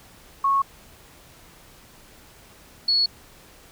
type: tone pair in turn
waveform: sine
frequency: 1100 / 4378 Hz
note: C#6 / C#8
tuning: -14 / -22 cents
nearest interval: 2 octaves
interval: 2392 cents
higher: second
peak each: -17 dBFS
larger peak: neither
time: 0.44-0.62 / 2.88-3.06 s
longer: neither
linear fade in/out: 5 ms
effects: pink hiss -50 dBFS RMS until 3.71 s